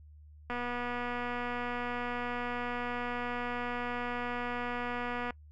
click train, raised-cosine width 0.5 ms, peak -22 dBFS, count 1169, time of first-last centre 0.5-5.307 s, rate 243 Hz, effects noise-tail reverb RT60 0.1 s tail -24 dB re dry + added 75 Hz sine -51 dBFS peak until 5.51 s

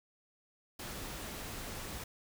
pink noise, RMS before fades -43 dBFS, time 0.79-2.04 s, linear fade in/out 5 ms, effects none

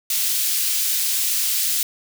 white high-pass noise, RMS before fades -21 dBFS, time 0.1-1.83 s, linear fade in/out 2 ms, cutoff 3100 Hz, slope 12 dB/octave, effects none

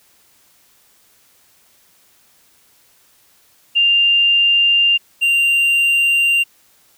sine / triangle tone pair in turn, 2794 / 2778 Hz, F7 / F7, 0 / -10 cents, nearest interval unison, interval 10 cents, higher first, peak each -10 dBFS, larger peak neither, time 3.75-4.98 / 5.21-6.44 s, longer neither, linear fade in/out 20 ms, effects white hiss -54 dBFS RMS until 6.97 s

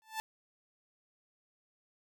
sawtooth tone with exponential growth, 880 Hz, A5, in tune, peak -28 dBFS, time 0.02-0.2 s, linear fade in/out 0 ms, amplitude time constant 39 ms, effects none

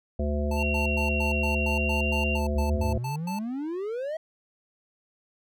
harmonic tone, 73.42 Hz, D2, in tune, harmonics 1 / 3 / 5 / 7 / 9, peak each -26 / -31 / -36 / -34 / -35 dBFS, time 0.19-2.98 s, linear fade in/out 5 ms
square tone bursts, 880 Hz, A5, in tune, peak -33 dBFS, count 13, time 0.51-3.39 s, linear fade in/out 5 ms, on 120 ms, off 110 ms
sine tone with pitch glide, 2744 to 2769 Hz, F7 to F7, -31 to -15 cents, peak -28 dBFS, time 0.56-2.4 s, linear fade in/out 50 ms, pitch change +16 cents, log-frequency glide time 1.42-2.08 s
triangle exponential sweep, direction up, 61.5 to 653 Hz, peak -27 dBFS, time 2.54-4.17 s, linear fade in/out 5 ms
effects none

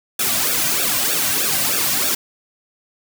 white noise with flanger, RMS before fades -19 dBFS, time 0.19-2.15 s, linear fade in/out 5 ms, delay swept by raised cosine 0.97 to 2.37 ms, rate 3.2 Hz, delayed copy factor -1, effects none

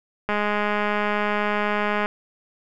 click train, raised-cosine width 0.5 ms, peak -9 dBFS, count 369, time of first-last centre 0.29-2.059 s, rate 208 Hz, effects none

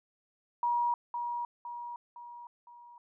sine tone with echo, 956 Hz, A#5, 43 cents sharp, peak -26 dBFS, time 0.63-0.94 s, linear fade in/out 2 ms, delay 510 ms, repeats 4, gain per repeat -6 dB, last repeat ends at 2.98 s, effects none

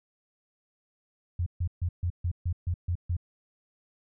sine tone bursts, 87.31 Hz, F2, in tune, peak -25 dBFS, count 9, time 1.39-3.167 s, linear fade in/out 5 ms, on 73 ms, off 140 ms, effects none

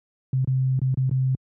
sine tone with dropouts, 130.81 Hz, C3, in tune, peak -18 dBFS, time 0.33-1.35 s, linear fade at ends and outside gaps 2 ms, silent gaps 0.446-0.474 / 0.792-0.816 / 0.943-0.973 / 1.095-1.112 s, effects high-pass 80 Hz 12 dB/octave

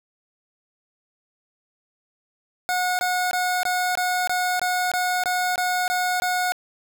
25% pulse tone bursts, 727 Hz, F#5, 31 cents flat, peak -17 dBFS, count 12, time 2.69-6.521 s, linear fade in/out 0 ms, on 300 ms, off 21 ms, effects none

